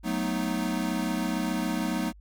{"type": "chord", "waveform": "square", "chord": "B dominant seventh", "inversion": "second", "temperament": "equal", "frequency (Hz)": [185, 220, 246.9, 311.1], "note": ["F#3", "A3", "B3", "D#4"], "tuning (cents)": [0, 0, 0, 0], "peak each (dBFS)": -33, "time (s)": [0.03, 2.13], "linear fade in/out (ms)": 50, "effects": ["added 50 Hz sine -48 dBFS peak until 2.2 s"]}